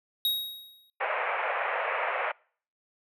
square tone with exponential decay, 3786 Hz, A#7, 26 cents sharp, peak -23 dBFS, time 0.25-0.9 s, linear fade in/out 1 ms, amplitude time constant 140 ms
pink band-pass noise, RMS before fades -30 dBFS, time 1-2.32 s, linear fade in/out 10 ms, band 510 to 2500 Hz, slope 48 dB/octave
effects noise-tail reverb RT60 0.5 s tail -26 dB re dry

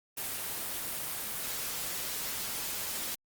white noise, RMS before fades -36 dBFS, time 0.17-3.15 s, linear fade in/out 5 ms, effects Opus 24 kbps

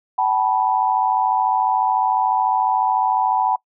sine tone cluster, 765 / 865 / 979 Hz, G5 / A5 / B5, -42 / -30 / -15 cents, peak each -20 dBFS, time 0.18-3.56 s, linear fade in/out 5 ms, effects noise-tail reverb RT60 0.1 s tail -24 dB re dry

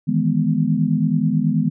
sine chord, E major seventh, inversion third, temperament equal, 155.56 / 164.81 / 207.7 / 246.9 Hz, D#3 / E3 / G#3 / B3, 0 / 0 / 0 / 0 cents, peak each -21 dBFS, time 0.07-1.7 s, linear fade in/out 20 ms, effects none

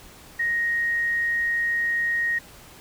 sine tone, 1872 Hz, A#6, 7 cents sharp, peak -21 dBFS, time 0.39-2.39 s, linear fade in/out 10 ms, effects pink hiss -47 dBFS RMS until 2.8 s

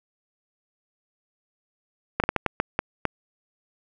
slowing click train, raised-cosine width 0.5 ms, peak -6 dBFS, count 8, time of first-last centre 2.2-3.053 s, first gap 38 ms, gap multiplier 1.38, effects none

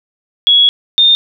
sine tone pair in turn, 3348 / 3636 Hz, G#7 / A#7, +13 / -44 cents, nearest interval minor second, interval 143 cents, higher second, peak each -5 dBFS, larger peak neither, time 0.47-0.69 / 0.98-1.15 s, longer first, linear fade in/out 0 ms, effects none

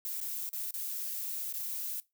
violet noise with dropouts, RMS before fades -37 dBFS, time 0.05-2 s, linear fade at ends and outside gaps 0 ms, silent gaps 0.203-0.213 / 0.491-0.532 / 0.708-0.74 / 1.525-1.539 s, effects noise-tail reverb RT60 0.2 s tail -20 dB re dry

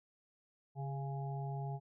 harmonic tone with a mistuned harmonic, 138.59 Hz, C#3, in tune, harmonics 1 / 3 / 5 / 6, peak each -38 / -50 / -49 / -48 dBFS, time 0.75-1.8 s, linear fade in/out 50 ms, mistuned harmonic 3, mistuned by -33 cents, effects none

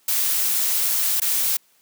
blue noise with dropouts, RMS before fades -21 dBFS, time 0.08-1.57 s, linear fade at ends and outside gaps 5 ms, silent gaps 1.201-1.217 s, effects white hiss -60 dBFS RMS until 1.81 s + high-pass 150 Hz 12 dB/octave

